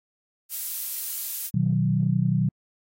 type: noise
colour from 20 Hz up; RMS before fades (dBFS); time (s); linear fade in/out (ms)
violet; -29; 0.49-1.51; 50
type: chord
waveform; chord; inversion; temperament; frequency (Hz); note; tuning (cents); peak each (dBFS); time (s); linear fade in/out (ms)
sine; B major; none; equal with one note detuned; 123.47 / 155.56 / 186.07; B2 / D#3 / F#3; 0 / 0 / +10; -24; 1.54-2.49; 5
effects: AAC 48 kbps